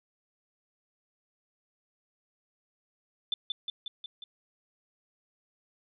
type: tone with echo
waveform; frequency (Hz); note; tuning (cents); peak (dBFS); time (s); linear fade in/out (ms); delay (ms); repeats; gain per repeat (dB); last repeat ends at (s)
sine; 3520; A7; 0; -26; 3.32-3.34; 2; 180; 5; -3; 4.24
effects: none